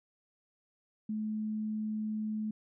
sine tone, 215.3 Hz, A3, 37 cents flat, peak -32 dBFS, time 1.09-2.51 s, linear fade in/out 5 ms, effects none

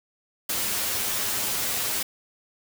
white noise with comb filter, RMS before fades -27 dBFS, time 0.49-2.03 s, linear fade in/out 5 ms, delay 9.6 ms, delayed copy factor +0.75, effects none

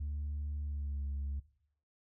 sine tone with pitch glide, 73.42 to 70.02 Hz, D2 to C#2, 0 to +18 cents, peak -33 dBFS, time 0-1.4 s, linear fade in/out 10 ms, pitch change -82 cents, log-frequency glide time 0.63-1.03 s, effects noise-tail reverb RT60 0.7 s tail -18 dB re dry + tanh soft clip ceiling -33 dBFS

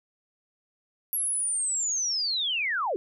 sine linear sweep, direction down, 11450 to 339.6 Hz, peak -25 dBFS, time 1.13-2.96 s, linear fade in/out 0 ms, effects none

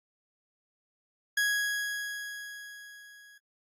40% pulse tone with level ramp, 1661.2 Hz, G#6, in tune, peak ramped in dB -23 to -52 dBFS, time 1.37-3.38 s, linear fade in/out 5 ms, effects AAC 48 kbps

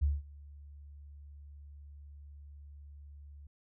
sine tone with ADSR envelope, 72 Hz, D2, 34 cents flat, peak -24 dBFS, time 0.01-3.47 s, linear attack 21 ms, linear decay 190 ms, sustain -24 dB, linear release 4 ms, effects none

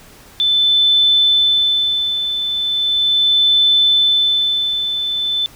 sine tone with tremolo, 3520 Hz, A7, in tune, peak -9 dBFS, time 0.4-5.46 s, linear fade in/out 0 ms, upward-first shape sine, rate 0.38 Hz, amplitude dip 60%, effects pink hiss -43 dBFS RMS until 5.55 s

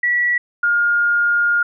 sine tone pair in turn, 1941 / 1418 Hz, B6 / F6, -31 / +26 cents, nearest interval perfect fourth, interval 543 cents, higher first, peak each -14 / -13 dBFS, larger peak second, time 0.03-0.38 / 0.63-1.63 s, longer second, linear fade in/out 5 ms, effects none

